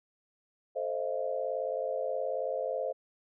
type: chord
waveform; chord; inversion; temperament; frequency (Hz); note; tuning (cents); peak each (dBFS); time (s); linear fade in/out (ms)
sine; F dominant seventh; first; equal with one note detuned; 440 / 523.3 / 622.3 / 680.9; A4 / C5 / Eb5 / F5; 0 / 0 / 0 / -44; -39 / -33 / -36 / -38; 0.75-2.93; 20
effects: none